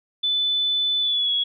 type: tone with pitch glide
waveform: sine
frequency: 3500 to 3348 Hz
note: A7 to G#7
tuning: -10 to +13 cents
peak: -19 dBFS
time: 0.23-1.44 s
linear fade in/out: 10 ms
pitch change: -77 cents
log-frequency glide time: 1-1.33 s
effects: none